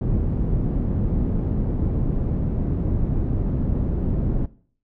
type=low-pass noise; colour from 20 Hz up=pink; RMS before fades=-22 dBFS; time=0.01-4.46 s; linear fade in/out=5 ms; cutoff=260 Hz; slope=12 dB/octave; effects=noise-tail reverb RT60 0.5 s tail -19 dB re dry